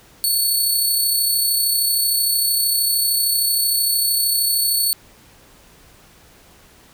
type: tone with amplitude modulation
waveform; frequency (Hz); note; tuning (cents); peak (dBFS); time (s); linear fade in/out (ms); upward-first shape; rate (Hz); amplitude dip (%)
10% pulse; 4435; C#8; 0; -8; 0.24-4.93; 0; sine; 33.1; 30
effects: pink hiss -49 dBFS RMS until 6.93 s